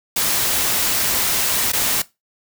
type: noise with dropouts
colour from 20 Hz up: white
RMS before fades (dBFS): -19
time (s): 0.16-2.02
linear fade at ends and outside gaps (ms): 5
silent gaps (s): 1.72-1.732
effects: noise-tail reverb RT60 0.2 s tail -18 dB re dry